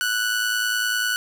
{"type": "tone with amplitude modulation", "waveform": "sawtooth", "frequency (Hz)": 1480, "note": "F#6", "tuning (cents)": 0, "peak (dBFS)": -15, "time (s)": [0.01, 1.16], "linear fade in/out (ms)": 0, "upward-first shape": "sine", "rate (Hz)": 110, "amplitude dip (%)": 50, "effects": []}